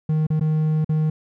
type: tone with dropouts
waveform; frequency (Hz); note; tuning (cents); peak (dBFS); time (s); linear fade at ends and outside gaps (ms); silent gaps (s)
triangle; 155.56; D#3; 0; -15; 0.09-1.1; 5; 0.268-0.302 / 0.397-0.409 / 0.846-0.892
effects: none